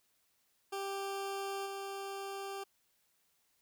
20% pulse tone with level steps, 393.2 Hz, G4, 5 cents sharp, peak -32 / -35 dBFS, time 0.72-2.64 s, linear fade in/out 10 ms, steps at 1.65 s, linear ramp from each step 20 ms, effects white hiss -75 dBFS RMS until 3.61 s

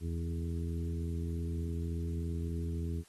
harmonic tone with a mistuned harmonic, 83.4 Hz, E2, 21 cents sharp, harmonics 1 / 2 / 3 / 4 / 5, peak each -34 / -40 / -44 / -46 / -48 dBFS, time 0-3.04 s, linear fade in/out 50 ms, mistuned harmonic 1, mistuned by -35 cents, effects white hiss -63 dBFS RMS until 3.08 s + AAC 32 kbps

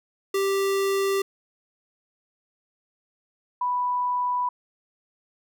square / sine tone pair in turn, 392 / 987.8 Hz, G4 / B5, 0 / 0 cents, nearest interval octave + major third, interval 1600 cents, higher second, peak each -22 dBFS, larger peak neither, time 0.34-1.22 / 3.61-4.49 s, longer neither, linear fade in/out 5 ms, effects none

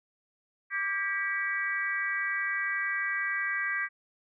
sine tone cluster, 1173 / 1602 / 1951 / 2282 Hz, D6 / G6 / B6 / C#7, -2 / +37 / -22 / +50 cents, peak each -38 / -32 / -31 / -38 dBFS, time 0.7-3.89 s, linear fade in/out 50 ms, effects none

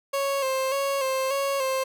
30% pulse tone with vibrato, 540 Hz, C#5, 45 cents flat, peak -21 dBFS, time 0.13-1.84 s, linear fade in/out 10 ms, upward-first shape square, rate 1.7 Hz, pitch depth 41 cents each way, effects none

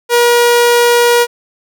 sawtooth tone, 478.3 Hz, A#4, 44 cents sharp, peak -3 dBFS, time 0.09-1.27 s, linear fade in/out 50 ms, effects none

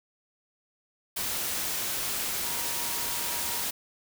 sine tone in noise, 948 Hz, A#5, 29 cents sharp, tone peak -42 dBFS, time 2.44-3.64 s, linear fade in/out 10 ms, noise white, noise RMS -31 dBFS, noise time 1.16-3.71 s, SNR -14 dB, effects none

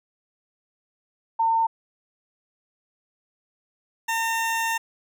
sine / 20% pulse tone pair in turn, 906 / 909.2 Hz, A#5 / A#5, -50 / -43 cents, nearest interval unison, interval 7 cents, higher second, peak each -18 / -18 dBFS, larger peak neither, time 1.39-1.67 / 4.08-4.78 s, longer second, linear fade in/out 10 ms, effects none

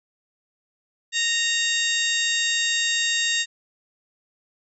harmonic tone with a mistuned harmonic, 927 Hz, A#5, 10 cents flat, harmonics 2 / 3 / 4 / 5 / 6 / 7 / 8, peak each -26 / -27 / -25 / -33 / -36 / -34 / -28 dBFS, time 1.12-3.46 s, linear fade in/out 50 ms, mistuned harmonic 5, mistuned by +15 cents, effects none

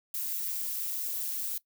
violet noise with amplitude modulation, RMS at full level -31 dBFS, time 0.14-1.58 s, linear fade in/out 2 ms, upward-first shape sine, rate 180 Hz, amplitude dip 60%, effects noise-tail reverb RT60 0.1 s tail -19 dB re dry

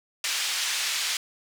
pink band-pass noise, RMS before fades -28 dBFS, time 0.24-1.17 s, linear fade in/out 2 ms, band 2400 to 7300 Hz, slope 12 dB/octave, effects none

